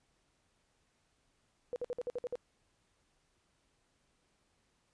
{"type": "tone bursts", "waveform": "sine", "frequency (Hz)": 490, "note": "B4", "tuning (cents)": -14, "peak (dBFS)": -34, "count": 8, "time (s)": [1.73, 2.355], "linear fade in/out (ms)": 0, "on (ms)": 30, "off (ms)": 55, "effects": ["pink hiss -75 dBFS RMS until 4.93 s", "resampled to 22050 Hz"]}